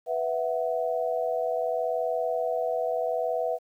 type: chord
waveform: sine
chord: B suspended fourth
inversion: none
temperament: equal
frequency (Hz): 493.9 / 659.3 / 740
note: B4 / E5 / F#5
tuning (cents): 0 / 0 / 0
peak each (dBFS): -29 / -28 / -32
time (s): 0.06-3.59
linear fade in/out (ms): 50
effects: 10-bit